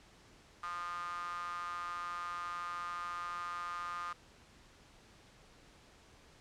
sawtooth tone with high-pass filter, 174.61 Hz, F3, in tune, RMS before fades -41 dBFS, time 0.63-4.13 s, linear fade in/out 5 ms, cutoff 1200 Hz, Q 9.9, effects pink hiss -61 dBFS RMS until 6.4 s + low-pass 7000 Hz 12 dB/octave

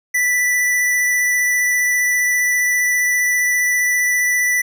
square tone with vibrato, 1975.5 Hz, B6, in tune, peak -15 dBFS, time 0.14-4.62 s, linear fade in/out 10 ms, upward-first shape sine, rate 15 Hz, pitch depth 11 cents each way, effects none

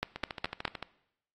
two click trains, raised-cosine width 0.3 ms, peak -21 / -13 dBFS, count 10 / 4, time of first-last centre 0.16-0.827 / 0.03-0.652 s, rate 13.5 / 4.82 Hz, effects noise-tail reverb RT60 0.8 s tail -19 dB re dry + AAC 32 kbps

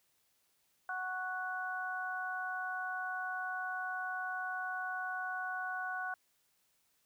harmonic tone, 370 Hz, F#4, in tune, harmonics 2 / 3 / 4, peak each -41 / -44 / -38 dBFS, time 0.89-6.14 s, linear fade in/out 2 ms, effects white hiss -75 dBFS RMS until 7.05 s

